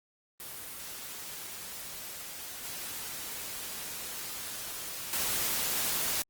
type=noise with level steps; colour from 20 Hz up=white; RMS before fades=-42 / -39 / -31 dBFS; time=0.4-6.22 s; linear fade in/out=0 ms; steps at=2.64 / 5.13 s; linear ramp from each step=2 ms; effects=Opus 24 kbps